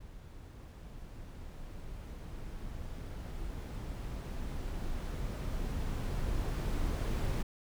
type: noise with level ramp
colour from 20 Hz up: brown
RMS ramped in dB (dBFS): -49 to -31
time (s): 0-7.43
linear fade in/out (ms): 10
effects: none